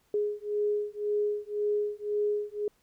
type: beating tone pair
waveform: sine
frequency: 415.3 / 417.2 Hz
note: G#4 / G#4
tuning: 0 / +8 cents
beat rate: 1.9 Hz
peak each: -30 dBFS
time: 0.14-2.68 s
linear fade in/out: 2 ms
effects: pink hiss -69 dBFS RMS until 2.82 s